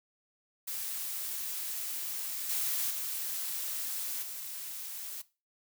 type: noise with level steps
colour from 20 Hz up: blue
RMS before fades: -37 / -32 / -36 / -41 dBFS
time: 0.67-5.22 s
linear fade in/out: 10 ms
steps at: 2.49 / 2.9 / 4.22 s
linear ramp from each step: 10 ms
effects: noise-tail reverb RT60 0.3 s tail -18 dB re dry